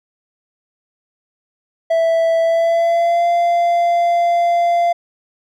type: tone with pitch glide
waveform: triangle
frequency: 659.3 to 690.1 Hz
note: E5 to F5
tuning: 0 to -21 cents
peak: -10 dBFS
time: 1.9-4.93 s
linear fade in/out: 10 ms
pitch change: +79 cents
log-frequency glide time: 2.41-3.27 s
effects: none